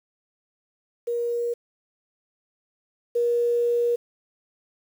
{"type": "tone pair in turn", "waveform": "sine", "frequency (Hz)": [474.2, 475.9], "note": ["A#4", "A#4"], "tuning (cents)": [30, 36], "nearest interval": "unison", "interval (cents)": 6, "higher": "second", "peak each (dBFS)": [-23, -19], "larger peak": "second", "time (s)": [[1.07, 1.54], [3.15, 3.96]], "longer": "second", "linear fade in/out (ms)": 10, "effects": ["8-bit"]}